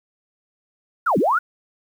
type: linear two-way sweep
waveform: sine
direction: down then up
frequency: 1508 to 155.56 to 1508 Hz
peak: -15 dBFS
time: 1.06-1.39 s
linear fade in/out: 10 ms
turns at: 1.18 s
effects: 8-bit